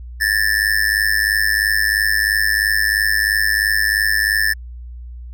square tone with amplitude modulation, 1760 Hz, A6, in tune, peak -11 dBFS, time 0.2-4.54 s, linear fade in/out 20 ms, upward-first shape sine, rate 103 Hz, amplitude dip 95%, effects added 60 Hz sine -30 dBFS peak until 5.33 s

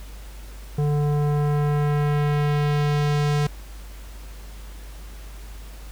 square tone with low-pass filter sweep, 146.8 Hz, D3, in tune, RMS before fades -21 dBFS, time 0.78-3.47 s, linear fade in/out 5 ms, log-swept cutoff 640 to 7500 Hz, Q 0.77, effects added 50 Hz sine -36 dBFS peak until 5.91 s + pink hiss -47 dBFS RMS until 5.91 s

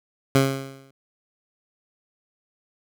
15% pulse tone with exponential decay, 135.5 Hz, C#3, 39 cents flat, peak -7 dBFS, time 0.35-0.91 s, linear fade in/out 2 ms, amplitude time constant 120 ms, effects none

